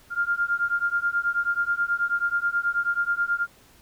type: beating tone pair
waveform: sine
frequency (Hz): 1396.9 / 1406.2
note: F6 / F6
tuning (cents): 0 / +11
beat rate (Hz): 9.3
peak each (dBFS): -25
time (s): 0.1-3.47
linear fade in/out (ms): 50
effects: pink hiss -55 dBFS RMS until 3.81 s